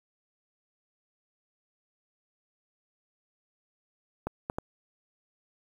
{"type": "clicks", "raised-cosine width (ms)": 1, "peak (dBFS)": -17, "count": 3, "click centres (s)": [4.27, 4.499, 4.585], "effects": ["8-bit"]}